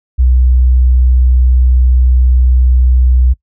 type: tone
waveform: sine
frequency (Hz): 62.7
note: B1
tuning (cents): +27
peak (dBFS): -5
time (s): 0.18-3.34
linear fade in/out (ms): 20
effects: noise-tail reverb RT60 0.1 s tail -22 dB re dry